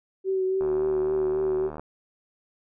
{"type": "tone with vibrato", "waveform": "sine", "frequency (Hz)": 378.9, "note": "F#4", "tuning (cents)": 41, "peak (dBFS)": -22, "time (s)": [0.24, 1.71], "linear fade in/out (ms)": 50, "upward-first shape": "triangle", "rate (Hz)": 3.6, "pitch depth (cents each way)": 26}
{"type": "click train", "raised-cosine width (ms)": 1, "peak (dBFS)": -23, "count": 91, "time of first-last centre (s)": [0.61, 1.796], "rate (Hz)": 75.9}
{"effects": []}